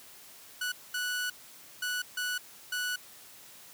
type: tone bursts at uneven times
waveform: sawtooth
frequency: 1477 Hz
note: F#6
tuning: 3 cents flat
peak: -27 dBFS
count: 5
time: 0.61-0.72 / 0.94-1.3 / 1.82-2.02 / 2.17-2.38 / 2.72-2.96 s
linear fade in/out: 5 ms
effects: white hiss -52 dBFS RMS until 3.73 s + high-pass 80 Hz 12 dB/octave